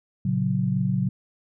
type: chord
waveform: sine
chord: F# major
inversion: first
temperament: just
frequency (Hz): 115.62 / 138.75 / 185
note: A#2 / C#3 / F#3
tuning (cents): -14 / +2 / 0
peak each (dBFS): -27 / -25 / -24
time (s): 0.25-1.09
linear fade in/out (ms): 5
effects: none